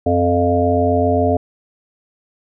harmonic tone with a mistuned harmonic, 87.31 Hz, F2, in tune, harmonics 1 / 3 / 5 / 7 / 8, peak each -19 / -19 / -19 / -19 / -19 dBFS, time 0.06-1.37 s, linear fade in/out 5 ms, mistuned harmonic 1, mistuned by +63 cents, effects none

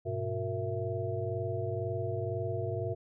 sine tone cluster, 101.3 / 123.3 / 364.5 / 462.3 / 664 Hz, G#2 / B2 / F#4 / A#4 / E5, -43 / -2 / -26 / -14 / +12 cents, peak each -36 / -38 / -38 / -38 / -38 dBFS, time 0.05-2.95 s, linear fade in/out 20 ms, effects none

